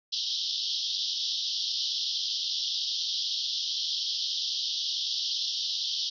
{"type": "band-pass noise", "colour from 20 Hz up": "pink", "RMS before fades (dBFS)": -31, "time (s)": [0.12, 6.1], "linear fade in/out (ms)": 10, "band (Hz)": [3100, 5600], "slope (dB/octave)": 96, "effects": []}